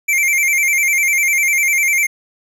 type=tone with vibrato; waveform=square; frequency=2223 Hz; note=C#7; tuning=4 cents sharp; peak=-13 dBFS; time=0.08-2.07 s; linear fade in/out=10 ms; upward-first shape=square; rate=10 Hz; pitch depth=77 cents each way; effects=none